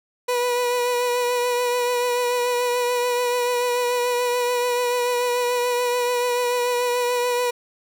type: tone with vibrato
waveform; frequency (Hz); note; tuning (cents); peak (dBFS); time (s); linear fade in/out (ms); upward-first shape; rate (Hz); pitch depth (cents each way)
30% pulse; 489.5; B4; -15; -17; 0.28-7.51; 10; triangle; 6.9; 28
effects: none